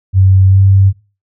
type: tone with pitch glide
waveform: sine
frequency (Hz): 95.2 to 97.14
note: F#2 to G2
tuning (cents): +50 to -15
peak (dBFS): -4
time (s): 0.13-0.93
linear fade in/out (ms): 50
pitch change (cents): +35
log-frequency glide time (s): 0.48-0.59
effects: noise-tail reverb RT60 0.3 s tail -19 dB re dry